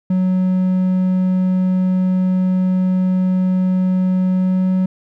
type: tone with pitch glide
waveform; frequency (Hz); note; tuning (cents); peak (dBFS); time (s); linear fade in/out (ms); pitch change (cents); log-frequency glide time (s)
triangle; 185 to 186.18; F#3 to F#3; 0 to +11; -11; 0.1-4.86; 5; +11; 4.32-4.74
effects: none